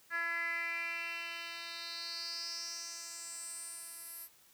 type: tone with band-pass filter sweep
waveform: 10% pulse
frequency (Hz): 337.2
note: E4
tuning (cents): +39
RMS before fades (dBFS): -41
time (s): 0.1-4.29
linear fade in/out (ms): 50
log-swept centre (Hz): 1700 to 12000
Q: 5.3
effects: white hiss -64 dBFS RMS until 4.53 s